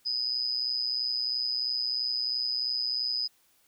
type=tone with amplitude modulation; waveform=sine; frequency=4996 Hz; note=D#8; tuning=6 cents sharp; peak=-24 dBFS; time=0.05-3.28 s; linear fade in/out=20 ms; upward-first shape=sine; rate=123 Hz; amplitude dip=70%; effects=white hiss -66 dBFS RMS until 3.67 s